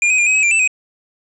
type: tone with pitch steps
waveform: square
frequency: 2409 / 2521 / 2405 / 2533 / 2556 / 2373 / 2650 / 2515 Hz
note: D7 / D#7 / D7 / D#7 / D#7 / D7 / E7 / D#7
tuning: +43 / +22 / +41 / +30 / +46 / +17 / +9 / +18 cents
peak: -12 dBFS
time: 0.02-0.676 s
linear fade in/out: 2 ms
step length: 82 ms
effects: resampled to 24000 Hz + 9-bit